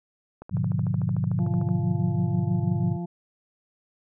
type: click train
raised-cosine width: 1 ms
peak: -26 dBFS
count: 18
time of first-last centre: 0.42-1.689 s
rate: 13.4 Hz
type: chord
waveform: sine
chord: G# diminished seventh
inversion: none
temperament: just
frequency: 103.83 / 124.59 / 149.51 / 179.41 Hz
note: G#2 / B2 / D3 / F3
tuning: 0 / +16 / +31 / +47 cents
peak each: -28 dBFS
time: 0.51-2.97 s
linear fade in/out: 20 ms
type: harmonic tone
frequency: 173.2 Hz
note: F3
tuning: 14 cents flat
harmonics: 1 / 2 / 4 / 5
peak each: -29 / -37 / -42 / -46 dBFS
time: 1.39-3.06 s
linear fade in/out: 10 ms
effects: none